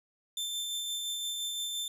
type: tone with tremolo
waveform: sawtooth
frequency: 3554 Hz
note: A7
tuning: 17 cents sharp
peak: -29 dBFS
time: 0.37-1.88 s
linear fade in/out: 2 ms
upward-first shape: sine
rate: 5.8 Hz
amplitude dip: 25%
effects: resampled to 32000 Hz + 11-bit